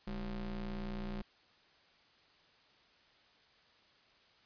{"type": "ring-modulated tone", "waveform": "square", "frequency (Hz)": 87.31, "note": "F2", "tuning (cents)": 0, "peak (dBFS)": -36, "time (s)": [0.07, 1.22], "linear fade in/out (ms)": 5, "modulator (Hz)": 117, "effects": ["white hiss -66 dBFS RMS until 4.45 s", "resampled to 11025 Hz"]}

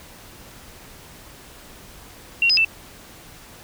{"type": "tone with pitch steps", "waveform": "sine", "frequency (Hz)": [2747, 5040, 2660], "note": ["F7", "D#8", "E7"], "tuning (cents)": [-29, 21, 15], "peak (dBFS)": -14, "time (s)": [2.42, 2.648], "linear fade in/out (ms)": 2, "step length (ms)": 76, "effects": ["pink hiss -44 dBFS RMS until 3.63 s"]}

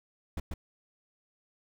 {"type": "noise with echo", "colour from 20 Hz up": "brown", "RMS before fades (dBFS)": -31, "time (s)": [0.37, 0.4], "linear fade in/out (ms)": 5, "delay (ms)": 140, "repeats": 1, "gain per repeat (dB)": -2, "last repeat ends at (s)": 0.54, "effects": []}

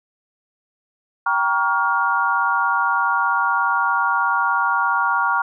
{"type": "chord", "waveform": "sine", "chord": "G half-diminished seventh", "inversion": "none", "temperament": "just", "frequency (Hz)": [784, 940.8, 1128.9, 1411.2], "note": ["G5", "Bb5", "Db6", "F6"], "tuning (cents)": [0, 16, 31, 18], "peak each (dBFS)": [-26, -21, -22, -20], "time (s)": [1.26, 5.42], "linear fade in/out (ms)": 5, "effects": []}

